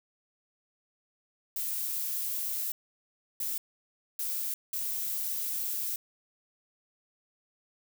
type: noise bursts at uneven times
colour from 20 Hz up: violet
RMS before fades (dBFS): -33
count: 4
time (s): 1.56-2.72 / 3.4-3.58 / 4.19-4.54 / 4.73-5.96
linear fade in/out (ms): 2
effects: none